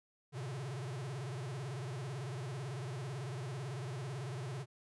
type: tone with vibrato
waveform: square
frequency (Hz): 130.81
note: C3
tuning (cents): 0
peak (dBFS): -40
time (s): 0.32-4.66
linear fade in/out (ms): 50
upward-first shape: sine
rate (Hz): 18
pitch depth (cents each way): 220
effects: resampled to 24000 Hz